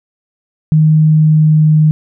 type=tone with pitch glide; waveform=sine; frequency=155.56 to 154.4 Hz; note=D#3 to D#3; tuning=0 to -13 cents; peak=-5 dBFS; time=0.72-1.91 s; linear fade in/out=0 ms; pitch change=-13 cents; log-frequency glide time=1.02-1.71 s; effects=none